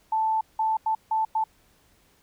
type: tone bursts at uneven times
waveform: sine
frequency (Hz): 880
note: A5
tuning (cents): 0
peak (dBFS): -21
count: 5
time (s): 0.12-0.41 / 0.59-0.77 / 0.86-0.95 / 1.11-1.25 / 1.35-1.44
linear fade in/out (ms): 5
effects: pink hiss -62 dBFS RMS until 2.22 s